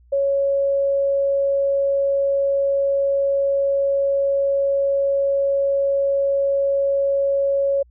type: tone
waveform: sine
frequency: 554.4 Hz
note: C#5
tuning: in tune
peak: -16 dBFS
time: 0.12-7.83 s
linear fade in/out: 10 ms
effects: added 60 Hz sine -49 dBFS peak until 7.9 s